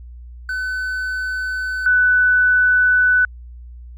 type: tone pair in turn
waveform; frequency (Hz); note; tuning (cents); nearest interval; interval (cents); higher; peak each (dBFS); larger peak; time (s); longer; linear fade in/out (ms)
triangle / sine; 1510 / 1494.4; F#6 / F#6; +35 / +17; unison; 18; first; -19 / -11; second; 0.49-1.86 / 1.86-3.25; second; 2
effects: added 60 Hz sine -34 dBFS peak until 3.97 s